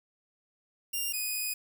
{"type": "tone pair in turn", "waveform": "5% pulse", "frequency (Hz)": [2794, 2489], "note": ["F7", "D#7"], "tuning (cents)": [0, 0], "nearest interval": "major second", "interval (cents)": 200, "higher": "first", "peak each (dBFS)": -21, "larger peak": "neither", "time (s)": [[0.93, 1.13], [1.13, 1.54]], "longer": "second", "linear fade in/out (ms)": 10, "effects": ["9-bit"]}